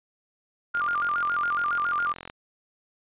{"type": "tone with vibrato", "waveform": "sine", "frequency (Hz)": 1295, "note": "E6", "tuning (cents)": -31, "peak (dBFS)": -23, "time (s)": [0.74, 2.13], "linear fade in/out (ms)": 10, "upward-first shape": "square", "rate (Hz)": 7.2, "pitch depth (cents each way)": 150}
{"type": "click train", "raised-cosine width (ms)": 0.3, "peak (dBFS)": -22, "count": 69, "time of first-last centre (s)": [0.75, 2.299], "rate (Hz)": 43.9}
{"effects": ["resampled to 8000 Hz"]}